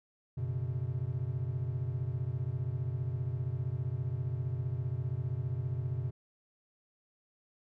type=chord; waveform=triangle; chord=F# suspended fourth; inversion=none; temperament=equal; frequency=92.5 / 123.47 / 138.59 Hz; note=F#2 / B2 / C#3; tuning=0 / 0 / 0 cents; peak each=-37 / -32 / -36 dBFS; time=0.37-6.11 s; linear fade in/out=10 ms; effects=none